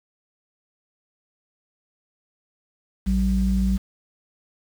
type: tone pair together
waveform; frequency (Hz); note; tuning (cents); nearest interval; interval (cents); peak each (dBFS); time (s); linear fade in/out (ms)
sine; 56.61 / 190.4; A1 / F#3; +50 / +50; octave + major sixth; 2100; -20; 3.06-3.78; 20
effects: tanh soft clip ceiling -10 dBFS + 7-bit